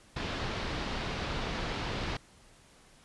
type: low-pass noise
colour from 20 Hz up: pink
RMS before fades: -35 dBFS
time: 0.16-2.17 s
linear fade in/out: 5 ms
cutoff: 4600 Hz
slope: 24 dB/octave
effects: pink hiss -59 dBFS RMS until 3.04 s + resampled to 24000 Hz